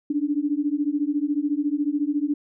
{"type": "beating tone pair", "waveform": "sine", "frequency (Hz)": [285.3, 299.3], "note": ["C#4", "D4"], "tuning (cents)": [50, 33], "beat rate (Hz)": 14, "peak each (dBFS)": -24, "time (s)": [0.1, 2.34], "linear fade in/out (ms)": 5, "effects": []}